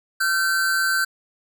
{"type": "tone pair together", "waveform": "square", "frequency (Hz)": [1372, 1540], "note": ["F6", "G6"], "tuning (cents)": [-31, -31], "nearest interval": "major second", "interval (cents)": 200, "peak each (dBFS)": [-27, -20], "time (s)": [0.2, 1.05], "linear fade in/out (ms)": 10, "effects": []}